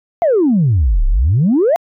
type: exponential two-way sweep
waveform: sine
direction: down then up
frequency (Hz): 717 to 30.97 to 717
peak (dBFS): -8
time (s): 0.22-1.76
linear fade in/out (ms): 0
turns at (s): 1.06
effects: tanh soft clip ceiling -6 dBFS